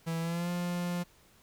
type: tone with pitch glide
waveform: 45% pulse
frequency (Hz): 164.81 to 175.62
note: E3 to F3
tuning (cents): 0 to +10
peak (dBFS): -31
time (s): 0.06-1.04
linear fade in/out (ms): 20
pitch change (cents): +110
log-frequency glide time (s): 0.2-0.5
effects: pink hiss -62 dBFS RMS until 1.42 s